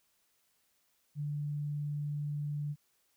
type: tone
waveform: sine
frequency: 146.83 Hz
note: D3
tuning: in tune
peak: -33 dBFS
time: 1.15-2.76 s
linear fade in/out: 50 ms
effects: white hiss -74 dBFS RMS until 3.16 s